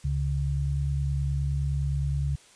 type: tone pair together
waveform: sine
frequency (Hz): 70.32 / 140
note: C#2 / C#3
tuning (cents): +25 / +18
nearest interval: octave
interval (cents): 1193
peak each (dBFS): -27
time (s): 0.04-2.36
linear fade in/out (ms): 10
effects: white hiss -55 dBFS RMS until 2.55 s + resampled to 22050 Hz